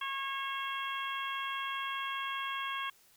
harmonic tone, 545 Hz, C#5, 29 cents flat, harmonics 2 / 3 / 4 / 5 / 6, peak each -37 / -41 / -44 / -43 / -42 dBFS, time 0.01-2.9 s, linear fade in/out 5 ms, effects white hiss -64 dBFS RMS until 3.16 s

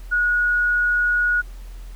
sine tone, 1453 Hz, F#6, 32 cents flat, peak -16 dBFS, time 0.11-1.42 s, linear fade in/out 20 ms, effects added 42 Hz sine -33 dBFS peak until 1.95 s + pink hiss -51 dBFS RMS until 1.95 s

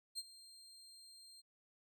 30% pulse tone with ADSR envelope, 4186 Hz, C8, in tune, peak -36 dBFS, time 0.15-1.42 s, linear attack 36 ms, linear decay 36 ms, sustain -18 dB, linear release 24 ms, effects none

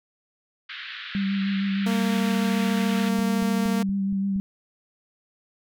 pink band-pass noise, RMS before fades -37 dBFS, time 0.69-3.09 s, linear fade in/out 5 ms, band 1400 to 4000 Hz, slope 48 dB/octave
sine tone with vibrato, 196 Hz, G3, in tune, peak -22 dBFS, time 1.15-4.4 s, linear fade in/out 0 ms, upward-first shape sine, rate 6.5 Hz, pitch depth 21 cents each way
sawtooth tone, 230 Hz, A#3, 23 cents flat, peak -21 dBFS, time 1.86-3.83 s, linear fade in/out 5 ms
click train, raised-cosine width 5 ms, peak -28 dBFS, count 6, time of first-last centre 3.19-4.361 s, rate 4.27 Hz
effects none

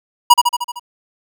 square tone with echo, 966 Hz, B5, 39 cents flat, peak -3 dBFS, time 0.3-0.34 s, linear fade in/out 10 ms, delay 76 ms, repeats 6, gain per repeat -4 dB, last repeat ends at 0.796 s, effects none

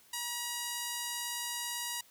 5% pulse tone, 958 Hz, A#5, 47 cents sharp, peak -23 dBFS, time 0.13-2.01 s, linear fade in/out 5 ms, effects white hiss -62 dBFS RMS until 2.1 s

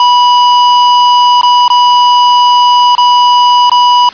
square tone with dropouts, 980 Hz, B5, 14 cents flat, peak -4 dBFS, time 0-4.09 s, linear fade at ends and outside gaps 2 ms, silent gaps 1.413-1.431 / 1.68-1.701 / 2.952-2.98 / 3.697-3.716 s, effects white hiss -29 dBFS RMS until 4.13 s + resampled to 11025 Hz

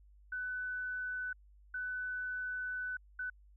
sine tone bursts at uneven times, 1499 Hz, F#6, 22 cents sharp, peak -36 dBFS, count 3, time 0.32-1.33 / 1.74-2.97 / 3.19-3.3 s, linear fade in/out 5 ms, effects added 50 Hz sine -58 dBFS peak until 3.56 s

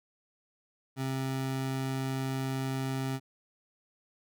25% pulse tone, 133 Hz, C3, 29 cents sharp, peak -27 dBFS, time 0.96-3.2 s, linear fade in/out 50 ms, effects none

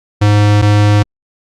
square tone pair in turn, 103.83 / 103.83 Hz, G#2 / G#2, 0 / 0 cents, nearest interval unison, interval 0 cents, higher neither, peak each -7 dBFS, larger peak neither, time 0.21-0.62 / 0.62-1.03 s, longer neither, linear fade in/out 10 ms, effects low-pass 6000 Hz 12 dB/octave + Opus 48 kbps

